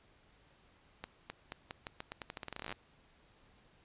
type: accelerating click train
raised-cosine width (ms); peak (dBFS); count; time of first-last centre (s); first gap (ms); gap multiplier
0.3; -25; 23; 1.04-2.725; 260; 0.85
effects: pink hiss -66 dBFS RMS until 3.84 s + resampled to 8000 Hz